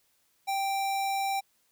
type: tone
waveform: square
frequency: 784 Hz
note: G5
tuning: in tune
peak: -28 dBFS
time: 0.47-1.41 s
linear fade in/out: 20 ms
effects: white hiss -70 dBFS RMS until 1.71 s